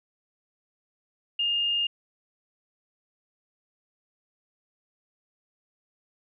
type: tone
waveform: sine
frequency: 2826 Hz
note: F7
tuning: 20 cents sharp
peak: -23 dBFS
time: 1.39-1.87 s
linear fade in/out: 5 ms
effects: none